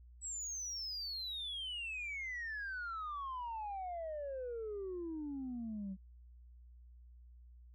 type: exponential sweep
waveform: sine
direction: down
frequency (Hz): 7902 to 185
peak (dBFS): -38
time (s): 0.21-5.97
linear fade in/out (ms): 50
effects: tanh soft clip ceiling -37 dBFS + added 60 Hz sine -55 dBFS peak until 7.74 s